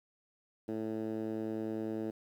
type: tone with band-pass filter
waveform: 10% pulse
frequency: 110 Hz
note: A2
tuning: in tune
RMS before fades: -37 dBFS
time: 0.68-2.11 s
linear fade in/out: 10 ms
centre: 310 Hz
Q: 1.6
effects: 11-bit